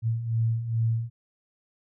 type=beating tone pair; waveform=sine; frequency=112.2 / 114.6 Hz; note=A2 / A#2; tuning=+34 / -29 cents; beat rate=2.4 Hz; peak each=-30 / -24 dBFS; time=0.02-1.1 s; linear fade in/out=50 ms; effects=none

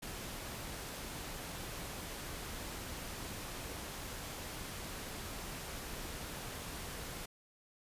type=noise; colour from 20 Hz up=pink; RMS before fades=-44 dBFS; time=0.02-7.26 s; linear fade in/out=10 ms; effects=resampled to 32000 Hz

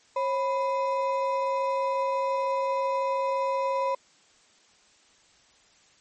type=ring-modulated tone; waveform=triangle; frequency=766 Hz; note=G5; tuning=40 cents flat; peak=-19 dBFS; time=0.16-3.95 s; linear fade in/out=5 ms; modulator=225 Hz; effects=white hiss -60 dBFS RMS until 6 s + MP3 32 kbps

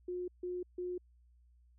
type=tone bursts; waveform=sine; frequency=359.2 Hz; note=F4; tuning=49 cents sharp; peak=-36 dBFS; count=3; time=0.08-0.98 s; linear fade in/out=5 ms; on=200 ms; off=150 ms; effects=added 60 Hz sine -62 dBFS peak until 1.78 s

